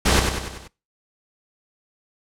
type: noise with echo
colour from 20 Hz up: pink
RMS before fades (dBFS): -17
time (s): 0.05-0.2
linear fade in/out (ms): 10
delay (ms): 96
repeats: 5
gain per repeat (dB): -5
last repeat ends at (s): 0.68
effects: noise-tail reverb RT60 0.3 s tail -23 dB re dry + low-pass 9000 Hz 12 dB/octave